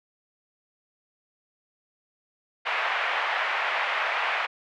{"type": "band-pass noise", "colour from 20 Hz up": "white", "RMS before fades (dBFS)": -27, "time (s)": [2.65, 4.47], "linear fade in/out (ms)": 20, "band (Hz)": [630, 2400], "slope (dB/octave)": 24, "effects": []}